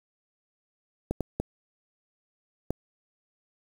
clicks, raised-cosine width 2 ms, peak -14 dBFS, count 4, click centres 1.11 / 1.207 / 1.4 / 2.706 s, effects 7-bit

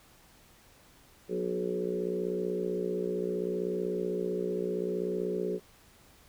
harmonic tone with a mistuned harmonic, 60.7 Hz, B1, 29 cents flat, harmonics 3 / 4 / 5 / 6 / 7 / 8 / 9, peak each -37 / -44 / -44 / -34 / -33 / -41 / -43 dBFS, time 1.28-5.6 s, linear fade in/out 50 ms, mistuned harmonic 6, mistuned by +24 cents, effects pink hiss -59 dBFS RMS until 6.28 s

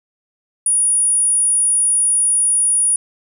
sine tone, 9680 Hz, D#9, 49 cents flat, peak -12 dBFS, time 0.66-2.96 s, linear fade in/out 2 ms, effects none

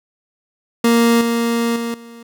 30% pulse tone with level steps, 233.1 Hz, A#3, in tune, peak -8 / -13 / -18 / -33 dBFS, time 0.84-2.23 s, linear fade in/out 5 ms, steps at 1.21 / 1.76 / 1.94 s, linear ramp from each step 2 ms, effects none

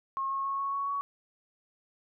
sine tone with pitch steps, 1081 / 1089.1 / 1097.4 / 1105.6 / 1114 / 1122.4 Hz, C#6 / C#6 / C#6 / C#6 / C#6 / C#6, -44 / -31 / -18 / -5 / +8 / +21 cents, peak -29 dBFS, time 0.17-1.01 s, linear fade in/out 0 ms, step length 140 ms, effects none

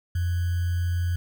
sine tone with sample-and-hold, 87.31 Hz, F2, in tune, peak -22 dBFS, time 0.15-1.16 s, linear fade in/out 5 ms, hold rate 1575 Hz, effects none

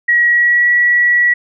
sine tone with pitch glide, 1911 to 1935.4 Hz, A#6 to B6, +43 to -36 cents, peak -8 dBFS, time 0.08-1.34 s, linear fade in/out 10 ms, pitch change +21 cents, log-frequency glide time 0.27-0.7 s, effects none

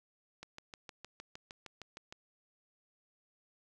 click train, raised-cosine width 0.2 ms, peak -29 dBFS, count 12, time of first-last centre 0.43-2.125 s, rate 6.49 Hz, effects none

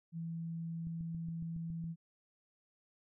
sine tone, 165.6 Hz, E3, 8 cents sharp, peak -38 dBFS, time 0.12-1.96 s, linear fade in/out 50 ms
click train, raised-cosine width 5 ms, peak -38 dBFS, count 8, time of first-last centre 0.87-1.841 s, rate 7.21 Hz
effects none

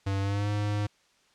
square tone with pitch glide, 98 to 103.83 Hz, G2 to G#2, 0 to 0 cents, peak -27 dBFS, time 0.06-0.87 s, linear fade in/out 10 ms, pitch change +100 cents, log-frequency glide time 0.2-0.5 s, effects white hiss -65 dBFS RMS until 1.34 s + low-pass 6000 Hz 12 dB/octave

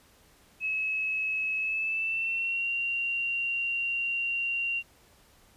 sine tone with pitch glide, 2577 to 2762 Hz, E7 to F7, -40 to -20 cents, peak -27 dBFS, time 0.6-4.83 s, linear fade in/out 50 ms, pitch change +120 cents, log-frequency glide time 1.58-2.69 s, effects pink hiss -60 dBFS RMS until 5.56 s + resampled to 32000 Hz

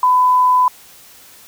sine tone, 1003 Hz, B5, 26 cents sharp, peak -9 dBFS, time 0.03-0.68 s, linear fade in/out 2 ms, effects white hiss -43 dBFS RMS until 1.47 s

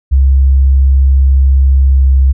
sine tone with pitch glide, 67.2 to 66.62 Hz, C2 to C2, +47 to +32 cents, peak -4 dBFS, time 0.11-2.33 s, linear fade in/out 20 ms, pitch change -15 cents, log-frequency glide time 1.89-2.04 s, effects none

